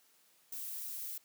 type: noise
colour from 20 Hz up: violet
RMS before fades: -42 dBFS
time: 0.52-1.18 s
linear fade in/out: 5 ms
effects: white hiss -68 dBFS RMS until 1.24 s + high-pass 150 Hz 12 dB/octave